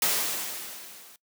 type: noise with level ramp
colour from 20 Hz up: white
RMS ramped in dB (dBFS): -23 to -51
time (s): 0.02-1.16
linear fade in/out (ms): 2
effects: noise-tail reverb RT60 0.1 s tail -21 dB re dry + high-pass 200 Hz 12 dB/octave